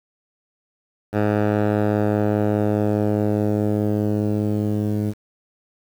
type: tone with low-pass filter sweep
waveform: 10% pulse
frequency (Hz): 104.9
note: G#2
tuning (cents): +18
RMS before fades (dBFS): -20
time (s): 1.12-5.14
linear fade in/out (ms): 50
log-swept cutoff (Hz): 1500 to 270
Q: 0.76
effects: 7-bit